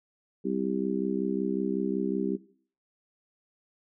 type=harmonic tone; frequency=65.41 Hz; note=C2; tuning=in tune; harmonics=3 / 4 / 5 / 6; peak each=-32 / -32 / -32 / -32 dBFS; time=0.44-2.37 s; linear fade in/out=20 ms; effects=noise-tail reverb RT60 0.5 s tail -18 dB re dry